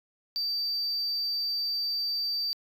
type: tone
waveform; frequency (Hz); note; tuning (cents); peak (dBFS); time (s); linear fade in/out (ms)
sine; 4648; D8; -19; -25; 0.36-2.53; 0
effects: tanh soft clip ceiling -26 dBFS